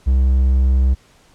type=tone; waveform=triangle; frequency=65.1 Hz; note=C2; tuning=8 cents flat; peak=-9 dBFS; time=0.06-0.95 s; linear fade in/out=20 ms; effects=pink hiss -52 dBFS RMS until 1.34 s + low-pass 9000 Hz 12 dB/octave